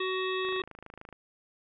harmonic tone, 374.2 Hz, F#4, 20 cents sharp, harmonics 1 / 3 / 5 / 7 / 9 / 10, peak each -31 / -36 / -38 / -39 / -41 / -41 dBFS, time 0-0.62 s, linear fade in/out 5 ms
click train, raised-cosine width 0.5 ms, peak -30 dBFS, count 19, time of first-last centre 0.45-1.127 s, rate 26.6 Hz
effects none

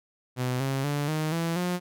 sawtooth tone with pitch steps, 126.2 / 135.26 / 144.97 / 155.37 / 166.52 / 178.47 Hz, B2 / C#3 / D3 / D#3 / E3 / F3, +38 / -42 / -22 / -2 / +18 / +38 cents, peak -22 dBFS, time 0.36-1.8 s, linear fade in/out 50 ms, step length 240 ms, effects none

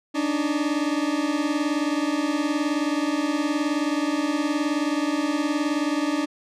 40% pulse beating tone pair, 286.7 / 305.7 Hz, D4 / D#4, -42 / -30 cents, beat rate 19 Hz, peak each -24 / -24 dBFS, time 0.14-6.26 s, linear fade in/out 20 ms, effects low-pass 7000 Hz 12 dB/octave

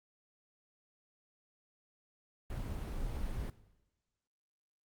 brown noise, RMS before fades -38 dBFS, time 2.5-3.5 s, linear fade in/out 2 ms, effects noise-tail reverb RT60 1.0 s tail -17 dB re dry + Opus 24 kbps

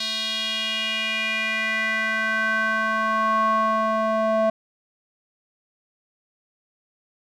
square tone with band-pass filter sweep, 220 Hz, A3, in tune, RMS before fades -23 dBFS, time 0-4.5 s, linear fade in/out 5 ms, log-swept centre 3900 to 750 Hz, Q 4.1, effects none

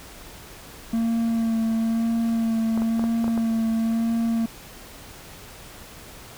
triangle tone with vibrato, 227.1 Hz, A#3, 45 cents flat, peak -18 dBFS, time 0.93-4.46 s, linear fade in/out 5 ms, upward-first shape sine, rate 1 Hz, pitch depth 20 cents each way
clicks, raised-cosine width 1 ms, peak -17 dBFS, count 7, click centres 2.776 / 2.82 / 2.995 / 3.04 / 3.243 / 3.28 / 3.377 s
effects pink hiss -43 dBFS RMS until 6.37 s

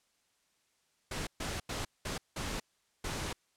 pink noise bursts at uneven times, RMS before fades -37 dBFS, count 6, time 1.11-1.27 / 1.4-1.6 / 1.69-1.85 / 2.05-2.18 / 2.36-2.6 / 3.04-3.33 s, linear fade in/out 5 ms, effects white hiss -74 dBFS RMS until 3.56 s + low-pass 9000 Hz 12 dB/octave

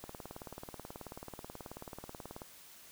click train, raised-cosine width 1 ms, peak -30 dBFS, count 45, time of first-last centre 0.04-2.418 s, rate 18.5 Hz, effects white hiss -56 dBFS RMS until 2.91 s

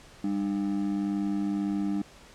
triangle ring-modulated tone, 250.3 Hz, B3, 23 cents sharp, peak -21 dBFS, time 0.24-2.02 s, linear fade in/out 2 ms, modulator 50.9 Hz, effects pink hiss -52 dBFS RMS until 2.34 s + low-pass 8000 Hz 12 dB/octave

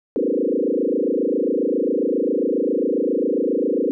sine tone with frequency modulation, 380 Hz, F#4, 46 cents sharp, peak -17 dBFS, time 0.16-3.91 s, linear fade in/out 0 ms, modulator 27.4 Hz, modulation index 4.7, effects none

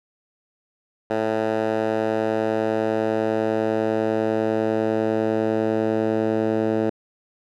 10% pulse tone with band-pass filter sweep, 110 Hz, A2, in tune, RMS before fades -22 dBFS, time 1.1-6.9 s, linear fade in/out 5 ms, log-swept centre 660 to 380 Hz, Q 0.93, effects none

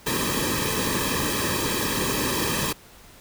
pink noise with comb filter, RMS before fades -25 dBFS, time 0.06-2.73 s, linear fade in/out 10 ms, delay 1.4 ms, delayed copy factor -0.85, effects pink hiss -49 dBFS RMS until 3.2 s

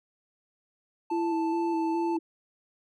triangle tone, 880 Hz, A5, in tune, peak -29 dBFS, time 1.1-2.17 s, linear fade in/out 5 ms
sine tone with vibrato, 332.1 Hz, E4, 13 cents sharp, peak -26 dBFS, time 1.11-2.19 s, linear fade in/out 10 ms, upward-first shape square, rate 2.4 Hz, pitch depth 26 cents each way
effects none

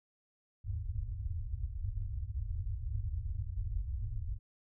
white low-pass noise, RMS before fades -37 dBFS, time 0.64-4.39 s, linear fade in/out 10 ms, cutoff 110 Hz, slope 96 dB/octave, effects none

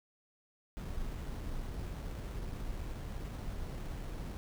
brown noise with sample-and-hold, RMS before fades -40 dBFS, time 0.77-4.37 s, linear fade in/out 0 ms, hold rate 4900 Hz, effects none

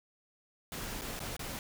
pink noise with dropouts, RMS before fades -40 dBFS, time 0.72-1.59 s, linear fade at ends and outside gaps 1 ms, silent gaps 1.012-1.018 / 1.193-1.202 / 1.366-1.393 s, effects none

